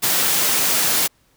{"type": "high-pass noise", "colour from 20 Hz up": "white", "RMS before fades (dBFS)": -18, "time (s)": [0.02, 1.08], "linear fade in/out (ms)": 20, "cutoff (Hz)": 120, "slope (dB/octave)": 96, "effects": ["pink hiss -60 dBFS RMS until 1.36 s"]}